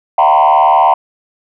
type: tone with frequency modulation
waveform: sine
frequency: 843 Hz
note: G#5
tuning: 26 cents sharp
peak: -4 dBFS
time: 0.18-0.94 s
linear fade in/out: 5 ms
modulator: 75.3 Hz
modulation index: 2.3
effects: tanh soft clip ceiling -3 dBFS